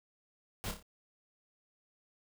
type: noise with echo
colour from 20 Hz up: pink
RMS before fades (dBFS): -38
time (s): 0.64-0.71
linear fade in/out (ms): 0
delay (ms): 29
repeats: 4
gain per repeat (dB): -6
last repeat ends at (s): 0.826
effects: none

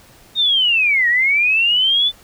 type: linear two-way sweep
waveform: sine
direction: down then up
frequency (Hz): 3728 to 1861 to 3525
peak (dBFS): -12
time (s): 0.35-2.12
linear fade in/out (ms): 50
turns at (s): 1.08
effects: pink hiss -47 dBFS RMS until 2.23 s

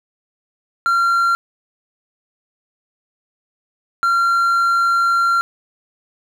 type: tone bursts at uneven times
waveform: triangle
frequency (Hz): 1376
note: F6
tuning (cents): -26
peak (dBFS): -11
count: 2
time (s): 0.86-1.35 / 4.03-5.41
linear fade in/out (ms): 0
effects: none

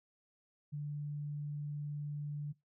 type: tone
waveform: sine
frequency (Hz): 146.83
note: D3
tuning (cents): 0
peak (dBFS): -37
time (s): 0.72-2.53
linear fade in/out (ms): 20
effects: noise-tail reverb RT60 0.2 s tail -21 dB re dry

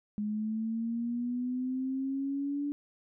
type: linear sweep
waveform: sine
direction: up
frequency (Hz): 207.7 to 290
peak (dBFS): -30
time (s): 0.18-2.72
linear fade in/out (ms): 0
effects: none

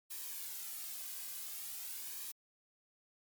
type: noise with flanger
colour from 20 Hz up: blue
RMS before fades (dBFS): -44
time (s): 0.1-2.32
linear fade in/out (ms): 10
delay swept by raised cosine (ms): 1.4 to 2.22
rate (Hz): 0.45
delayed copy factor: -0.55
effects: MP3 96 kbps

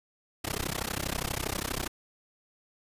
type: noise with amplitude modulation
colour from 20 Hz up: pink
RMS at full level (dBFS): -29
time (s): 0.44-1.88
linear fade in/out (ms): 10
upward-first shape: sine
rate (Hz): 32.4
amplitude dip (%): 100
effects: resampled to 32000 Hz

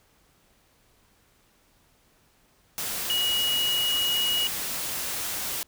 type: tone in noise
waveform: sine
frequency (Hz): 2902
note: F#7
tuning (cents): -34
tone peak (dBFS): -23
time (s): 3.1-4.47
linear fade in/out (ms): 0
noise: white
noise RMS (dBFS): -31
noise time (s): 2.78-5.63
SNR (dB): +5
effects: pink hiss -63 dBFS RMS until 5.67 s

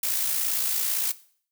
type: noise with amplitude modulation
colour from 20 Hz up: blue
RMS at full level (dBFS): -24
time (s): 0.03-1.12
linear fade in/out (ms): 5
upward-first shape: sine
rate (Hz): 57.7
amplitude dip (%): 45
effects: noise-tail reverb RT60 0.5 s tail -17 dB re dry

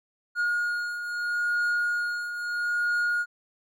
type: beating tone pair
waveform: triangle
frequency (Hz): 1433 / 1433.76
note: F6 / F6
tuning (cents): +44 / +45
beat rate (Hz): 0.76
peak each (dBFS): -24 / -31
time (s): 0.35-3.26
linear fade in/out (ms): 50
effects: none

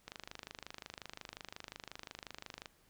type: click train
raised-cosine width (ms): 0.2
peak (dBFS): -27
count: 67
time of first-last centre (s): 0.08-2.658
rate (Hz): 25.6
effects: pink hiss -69 dBFS RMS until 2.89 s

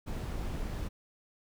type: noise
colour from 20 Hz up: brown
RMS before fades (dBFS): -36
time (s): 0.06-0.89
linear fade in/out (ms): 20
effects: none

